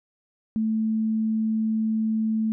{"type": "tone", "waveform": "sine", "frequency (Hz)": 220, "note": "A3", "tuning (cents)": 0, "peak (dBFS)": -21, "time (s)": [0.56, 2.52], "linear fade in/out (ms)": 0, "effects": []}